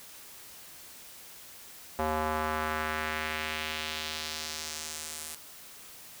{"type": "tone with band-pass filter sweep", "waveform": "square", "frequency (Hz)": 77.78, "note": "D#2", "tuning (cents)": 0, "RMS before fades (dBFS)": -34, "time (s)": [1.99, 5.35], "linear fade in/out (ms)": 0, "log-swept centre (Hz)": [800, 10000], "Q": 1.4, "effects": ["white hiss -49 dBFS RMS until 6.2 s"]}